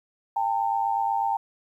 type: tone pair together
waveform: sine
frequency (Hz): 796.9 / 905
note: G5 / A5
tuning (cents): +28 / +48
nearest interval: major second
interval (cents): 220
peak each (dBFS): -25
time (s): 0.36-1.37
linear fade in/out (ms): 5
effects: 10-bit